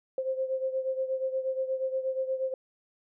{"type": "beating tone pair", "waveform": "sine", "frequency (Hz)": [523.3, 531.7], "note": ["C5", "C5"], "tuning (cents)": [0, 28], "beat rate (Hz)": 8.4, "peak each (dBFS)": [-29, -34], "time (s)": [0.18, 2.54], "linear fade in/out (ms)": 2, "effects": []}